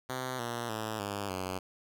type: tone with pitch steps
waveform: 5% pulse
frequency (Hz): 128.7 / 118.7 / 109.48 / 100.98 / 93.13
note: C3 / A#2 / A2 / G#2 / F#2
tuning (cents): -28 / +32 / -8 / -48 / +12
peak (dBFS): -23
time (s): 0.09-1.59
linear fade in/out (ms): 10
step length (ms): 300
effects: none